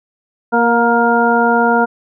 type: harmonic tone with a mistuned harmonic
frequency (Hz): 234.4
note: A#3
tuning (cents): +10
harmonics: 1 / 2 / 3 / 4 / 6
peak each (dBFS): -16 / -16 / -16 / -16 / -16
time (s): 0.52-1.86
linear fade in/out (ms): 20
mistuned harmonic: 3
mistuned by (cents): +19
effects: none